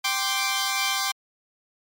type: chord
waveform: 10% pulse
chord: G suspended fourth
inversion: none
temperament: equal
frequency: 784 / 1046.5 / 1174.7 Hz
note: G5 / C6 / D6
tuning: 0 / 0 / 0 cents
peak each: -19 dBFS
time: 0.04-1.12 s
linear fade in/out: 10 ms
effects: MP3 64 kbps